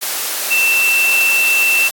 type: tone in noise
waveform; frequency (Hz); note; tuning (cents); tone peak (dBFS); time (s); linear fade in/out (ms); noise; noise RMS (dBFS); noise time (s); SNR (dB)
sine; 2678; E7; +27; -11; 0.5-1.89; 20; white; -20; 0.01-1.91; +6
effects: high-pass 400 Hz 12 dB/octave + AAC 64 kbps